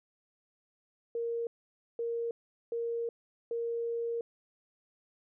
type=tone bursts at uneven times; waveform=sine; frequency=466.2 Hz; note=A#4; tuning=in tune; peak=-31 dBFS; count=4; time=1.15-1.47 / 1.99-2.31 / 2.72-3.09 / 3.51-4.21 s; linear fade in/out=2 ms; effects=none